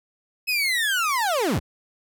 30% pulse linear sweep, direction down, 2589 to 42.57 Hz, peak -18 dBFS, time 0.47-1.6 s, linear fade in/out 20 ms, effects none

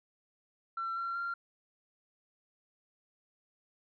sine tone with pitch steps, 1349 / 1366.3 / 1383.7 Hz, E6 / F6 / F6, +40 / -38 / -16 cents, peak -32 dBFS, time 0.77-1.34 s, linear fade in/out 5 ms, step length 190 ms, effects tanh soft clip ceiling -30 dBFS

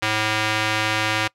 square tone with band-pass filter, 108.3 Hz, A2, 27 cents flat, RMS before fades -22 dBFS, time 0.02-1.28 s, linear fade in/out 10 ms, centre 2400 Hz, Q 0.89, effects noise-tail reverb RT60 0.1 s tail -23 dB re dry

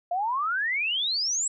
sine exponential sweep, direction up, 681 to 7902 Hz, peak -24 dBFS, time 0.11-1.48 s, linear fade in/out 5 ms, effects none

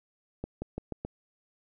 accelerating click train, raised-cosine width 2 ms, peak -21 dBFS, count 5, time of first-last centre 0.44-1.05 s, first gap 180 ms, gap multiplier 0.89, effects none

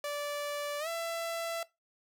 sawtooth tone with pitch glide, 582 to 668.5 Hz, D5 to E5, -16 to +24 cents, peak -30 dBFS, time 0.04-1.63 s, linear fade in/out 2 ms, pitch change +240 cents, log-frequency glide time 0.79-0.88 s, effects noise-tail reverb RT60 0.2 s tail -19 dB re dry

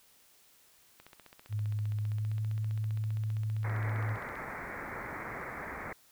click train, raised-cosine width 0.3 ms, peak -35 dBFS, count 52, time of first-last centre 1-4.355 s, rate 15.2 Hz
sine tone with pitch glide, 105.5 to 108.15 Hz, G#2 to A2, +28 to -29 cents, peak -30 dBFS, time 1.49-4.18 s, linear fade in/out 50 ms, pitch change +43 cents, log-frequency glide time 2.02-2.42 s
white low-pass noise, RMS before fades -41 dBFS, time 3.64-5.93 s, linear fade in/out 5 ms, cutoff 2200 Hz, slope 96 dB/octave
effects white hiss -63 dBFS RMS until 6.11 s

